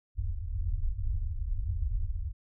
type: low-pass noise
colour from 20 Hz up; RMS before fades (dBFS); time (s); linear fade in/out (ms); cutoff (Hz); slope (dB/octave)
pink; -31; 0.15-2.33; 50; 100; 96
effects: none